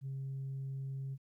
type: tone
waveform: sine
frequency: 135.2 Hz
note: C#3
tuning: 43 cents flat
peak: -36 dBFS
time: 0.01-1.18 s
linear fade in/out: 50 ms
effects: tanh soft clip ceiling -35 dBFS + 13-bit